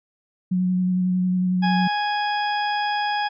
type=tone with vibrato; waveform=sine; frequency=182.8 Hz; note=F#3; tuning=21 cents flat; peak=-18 dBFS; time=0.51-1.88 s; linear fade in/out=10 ms; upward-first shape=square; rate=11 Hz; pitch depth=12 cents each way
type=harmonic tone; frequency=830.6 Hz; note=G#5; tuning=in tune; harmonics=1 / 2 / 3 / 4 / 6; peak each=-22 / -28 / -35 / -33 / -35 dBFS; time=1.62-3.29 s; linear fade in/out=20 ms
effects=none